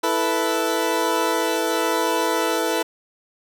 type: chord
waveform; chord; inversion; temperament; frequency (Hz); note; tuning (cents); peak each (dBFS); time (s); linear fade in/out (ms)
20% pulse; E suspended fourth; none; equal; 329.6 / 440 / 493.9; E4 / A4 / B4; 0 / 0 / 0; -19; 0.03-2.83; 10
effects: none